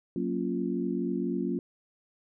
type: chord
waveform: sine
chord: Gb major seventh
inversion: none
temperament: equal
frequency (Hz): 185 / 233.1 / 277.2 / 349.2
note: Gb3 / Bb3 / Db4 / F4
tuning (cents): 0 / 0 / 0 / 0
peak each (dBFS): -33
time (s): 0.16-1.59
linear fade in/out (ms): 2
effects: none